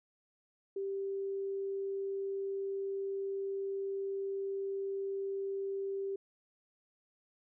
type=tone; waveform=sine; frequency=392 Hz; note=G4; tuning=in tune; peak=-34 dBFS; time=0.76-6.16 s; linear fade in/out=5 ms; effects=none